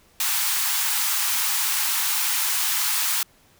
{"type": "high-pass noise", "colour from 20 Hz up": "white", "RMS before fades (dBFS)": -23, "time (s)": [0.2, 3.23], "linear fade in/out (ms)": 2, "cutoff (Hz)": 790, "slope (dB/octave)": 96, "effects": ["pink hiss -57 dBFS RMS until 3.59 s"]}